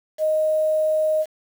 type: tone with quantisation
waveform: sine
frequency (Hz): 622.3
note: D#5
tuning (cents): 0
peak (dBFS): -17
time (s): 0.18-1.26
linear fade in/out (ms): 50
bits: 7
effects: none